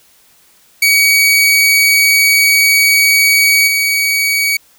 sawtooth tone with level steps, 2259 Hz, C#7, 32 cents sharp, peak -4 / -8 dBFS, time 0.82-4.57 s, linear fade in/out 5 ms, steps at 3.67 s, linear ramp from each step 10 ms, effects white hiss -49 dBFS RMS until 4.78 s

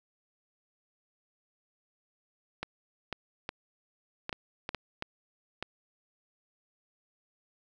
clicks, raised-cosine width 0.3 ms, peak -18 dBFS, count 9, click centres 2.63 / 3.127 / 3.491 / 4.294 / 4.328 / 4.691 / 4.747 / 5.024 / 5.626 s, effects none

